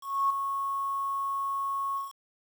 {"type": "tone with ADSR envelope", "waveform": "sine", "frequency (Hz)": 1100, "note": "C#6", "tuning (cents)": -14, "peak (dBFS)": -21, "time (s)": [0.01, 2.13], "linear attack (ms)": 290, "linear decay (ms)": 6, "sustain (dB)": -7, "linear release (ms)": 170, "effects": ["8-bit"]}